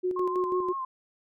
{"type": "tone with tremolo", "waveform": "sine", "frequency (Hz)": 365.1, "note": "F#4", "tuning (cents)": -23, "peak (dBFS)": -24, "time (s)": [0.03, 0.73], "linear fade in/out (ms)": 20, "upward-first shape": "square", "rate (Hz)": 6.1, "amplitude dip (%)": 50}
{"type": "tone with vibrato", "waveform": "sine", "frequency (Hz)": 1060, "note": "C6", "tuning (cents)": 22, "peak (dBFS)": -30, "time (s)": [0.16, 0.85], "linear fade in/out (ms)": 5, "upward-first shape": "sine", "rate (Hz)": 5.5, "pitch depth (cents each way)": 42}
{"effects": []}